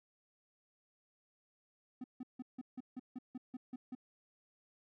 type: tone bursts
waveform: triangle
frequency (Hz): 252.7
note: B3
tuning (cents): +40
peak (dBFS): -39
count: 11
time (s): 2.01-3.951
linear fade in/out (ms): 5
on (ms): 31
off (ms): 160
effects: none